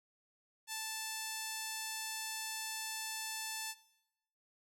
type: tone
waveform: 5% pulse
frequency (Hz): 880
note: A5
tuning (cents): 0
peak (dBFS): -27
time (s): 0.67-3.75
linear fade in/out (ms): 50
effects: noise-tail reverb RT60 0.9 s tail -20 dB re dry